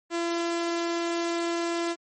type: tone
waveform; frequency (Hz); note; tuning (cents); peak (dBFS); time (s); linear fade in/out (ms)
sawtooth; 339.4; F4; -49; -22; 0.1-1.96; 50
effects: MP3 32 kbps